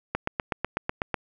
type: click train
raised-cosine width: 0.5 ms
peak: -10 dBFS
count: 9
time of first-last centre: 0.15-1.143 s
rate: 8.06 Hz
effects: none